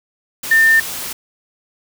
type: tone in noise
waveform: sine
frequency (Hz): 1800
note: A6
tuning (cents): +39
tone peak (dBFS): -8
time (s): 0.51-0.8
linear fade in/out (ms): 5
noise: white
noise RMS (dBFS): -26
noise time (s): 0.43-1.13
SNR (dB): +15
effects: none